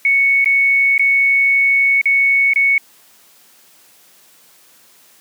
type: tone with dropouts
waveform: sine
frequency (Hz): 2217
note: C#7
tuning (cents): 0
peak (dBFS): -10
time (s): 0.05-2.78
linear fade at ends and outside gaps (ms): 2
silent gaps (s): 0.445-0.458 / 0.98-0.994 / 2.014-2.056 / 2.535-2.559
effects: white hiss -49 dBFS RMS until 5.2 s + high-pass 150 Hz 12 dB/octave